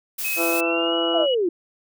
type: noise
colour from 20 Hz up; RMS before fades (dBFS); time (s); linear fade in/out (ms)
blue; -28; 0.18-0.61; 10
type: tone with pitch glide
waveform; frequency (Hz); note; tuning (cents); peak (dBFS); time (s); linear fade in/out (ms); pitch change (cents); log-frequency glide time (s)
sine; 2554 to 2917; D#7 to F#7; +45 to -25; -24; 0.24-1.35; 10; +230; 0.51-0.94
type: harmonic tone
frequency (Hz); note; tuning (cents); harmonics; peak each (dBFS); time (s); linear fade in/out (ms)
167.5; E3; +28; 2 / 3 / 4 / 5 / 6 / 7 / 8 / 9; -24 / -26 / -27 / -35 / -37 / -38 / -32 / -43; 0.36-1.27; 50
type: linear sweep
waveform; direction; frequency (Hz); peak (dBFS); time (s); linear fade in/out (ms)
sine; down; 698.5 to 326.6; -18; 1.14-1.49; 5
effects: none